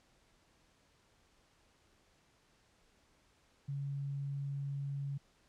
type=tone; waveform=sine; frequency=140 Hz; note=C#3; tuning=18 cents sharp; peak=-36 dBFS; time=3.68-5.18 s; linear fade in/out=10 ms; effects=pink hiss -70 dBFS RMS until 5.48 s + low-pass 8000 Hz 12 dB/octave